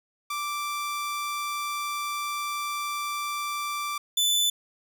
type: tone pair in turn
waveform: sawtooth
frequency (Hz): 1173 / 3502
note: D6 / A7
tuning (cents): -2 / -9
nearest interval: octave + perfect fifth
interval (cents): 1893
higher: second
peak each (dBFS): -25 / -18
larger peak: second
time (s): 0.3-3.98 / 4.17-4.5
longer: first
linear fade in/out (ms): 5
effects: none